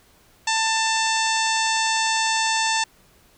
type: harmonic tone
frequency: 890 Hz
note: A5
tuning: 20 cents sharp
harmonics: 1 / 2 / 3 / 4 / 5 / 6 / 7 / 8 / 9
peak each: -23 / -26 / -28 / -29 / -30 / -31 / -31 / -32 / -33 dBFS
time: 0.47-2.84 s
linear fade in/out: 5 ms
effects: pink hiss -56 dBFS RMS until 3.37 s